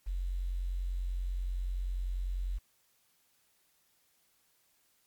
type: tone with quantisation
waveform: sine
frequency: 45.1 Hz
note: F#1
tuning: 44 cents flat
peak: -31 dBFS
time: 0.06-2.59 s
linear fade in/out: 20 ms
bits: 10
effects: white hiss -71 dBFS RMS until 5.06 s + MP3 96 kbps